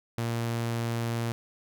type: tone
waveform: sawtooth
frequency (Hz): 116.54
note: A#2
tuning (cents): 0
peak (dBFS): -24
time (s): 0.18-1.32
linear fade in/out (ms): 0
effects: none